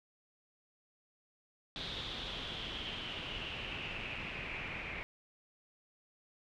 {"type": "noise with low-pass filter sweep", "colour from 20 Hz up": "pink", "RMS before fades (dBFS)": -42, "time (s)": [1.76, 5.03], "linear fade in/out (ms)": 0, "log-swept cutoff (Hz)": [3700, 2300], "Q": 6.4, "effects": []}